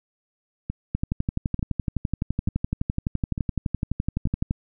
two click trains, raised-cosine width 5 ms, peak -15 / -11 dBFS, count 5 / 43, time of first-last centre 0.7-4.271 / 0.95-4.509 s, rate 1.12 / 11.8 Hz, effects none

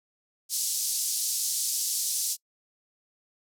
pink band-pass noise, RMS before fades -29 dBFS, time 0.49-2.37 s, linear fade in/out 50 ms, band 5100 to 13000 Hz, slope 24 dB/octave, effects noise-tail reverb RT60 0.1 s tail -25 dB re dry

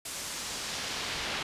brown noise with band-pass filter sweep, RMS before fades -36 dBFS, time 0.05-1.43 s, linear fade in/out 5 ms, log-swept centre 9000 to 3300 Hz, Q 0.97, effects resampled to 32000 Hz

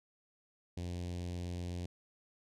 sawtooth tone with notch filter, 88.1 Hz, F2, 16 cents sharp, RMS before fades -40 dBFS, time 0.77-1.86 s, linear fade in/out 5 ms, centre 1300 Hz, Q 0.54, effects low-pass 8000 Hz 12 dB/octave

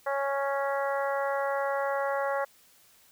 harmonic tone, 277.2 Hz, C#4, in tune, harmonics 2 / 3 / 4 / 5 / 6 / 7, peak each -29 / -33 / -35 / -37 / -39 / -40 dBFS, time 0.06-2.45 s, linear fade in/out 10 ms, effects white hiss -60 dBFS RMS until 3.11 s

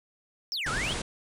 triangle exponential two-way sweep, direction down then up, 5690 to 1244.5 to 3385 Hz, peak -28 dBFS, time 0.52-0.93 s, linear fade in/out 0 ms, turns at 0.7 s
pink low-pass noise, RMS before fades -33 dBFS, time 0.66-1.02 s, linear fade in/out 5 ms, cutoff 10000 Hz, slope 96 dB/octave
effects none

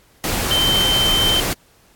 sine tone in noise, 3100 Hz, G7, 20 cents flat, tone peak -15 dBFS, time 0.51-1.4 s, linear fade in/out 0 ms, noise pink, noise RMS -21 dBFS, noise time 0.24-1.53 s, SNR +3 dB, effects pink hiss -54 dBFS RMS until 1.95 s + AAC 64 kbps

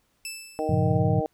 15% pulse tone with exponential decay, 2637 Hz, E7, in tune, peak -24 dBFS, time 0.25-0.99 s, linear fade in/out 1 ms, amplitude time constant 160 ms
harmonic tone, 155.56 Hz, D#3, in tune, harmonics 2 / 3 / 4 / 5, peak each -32 / -29 / -30 / -31 dBFS, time 0.59-1.26 s, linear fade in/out 0 ms
sine chord, G half-diminished seventh, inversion none, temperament equal, 98 / 116.54 / 138.59 / 174.61 Hz, G2 / Bb2 / Db3 / F3, 0 / 0 / 0 / 0 cents, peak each -26 dBFS, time 0.69-1.21 s, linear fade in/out 5 ms
effects pink hiss -69 dBFS RMS until 1.33 s

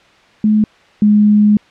sine tone pair in turn, 213.6 / 209.1 Hz, G#3 / G#3, +49 / +12 cents, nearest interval unison, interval 37 cents, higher first, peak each -8 / -6 dBFS, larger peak second, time 0.44-0.64 / 1.02-1.57 s, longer second, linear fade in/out 2 ms, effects white hiss -47 dBFS RMS until 1.7 s + low-pass 3000 Hz 12 dB/octave

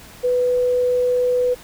sine tone, 495.9 Hz, B4, 7 cents sharp, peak -15 dBFS, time 0.23-1.55 s, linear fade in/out 20 ms, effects pink hiss -42 dBFS RMS until 1.63 s

